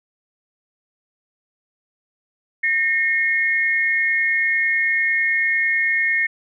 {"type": "tone pair together", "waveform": "sine", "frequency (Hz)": [1831, 2160], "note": ["A#6", "C#7"], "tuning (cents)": [-32, -45], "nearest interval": "minor third", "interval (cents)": 287, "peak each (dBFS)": -19, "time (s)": [2.63, 6.27], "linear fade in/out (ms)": 10, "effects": []}